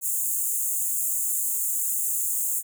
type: high-pass noise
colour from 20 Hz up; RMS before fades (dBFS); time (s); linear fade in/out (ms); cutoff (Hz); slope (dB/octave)
pink; -26; 0.01-2.63; 50; 6800; 96
effects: none